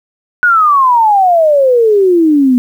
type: exponential sweep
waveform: sine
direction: down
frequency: 1480 to 242.6 Hz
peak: -5 dBFS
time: 0.43-2.58 s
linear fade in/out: 0 ms
effects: 7-bit